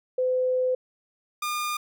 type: tone pair in turn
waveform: sine / sawtooth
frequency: 509 / 1210.6 Hz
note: C5 / D#6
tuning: -48 / -48 cents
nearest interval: octave + minor third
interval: 1500 cents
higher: second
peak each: -21 / -23 dBFS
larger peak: first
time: 0.18-0.75 / 1.42-1.77 s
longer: first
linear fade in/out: 5 ms
effects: none